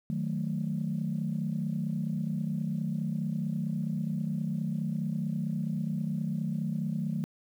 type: chord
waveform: sine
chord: D# diminished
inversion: none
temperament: equal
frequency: 155.56 / 185 / 220 Hz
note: D#3 / F#3 / A3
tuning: 0 / 0 / 0 cents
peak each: -32 / -33 / -33 dBFS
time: 0.1-7.24 s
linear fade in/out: 0 ms
effects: tanh soft clip ceiling -21 dBFS + 10-bit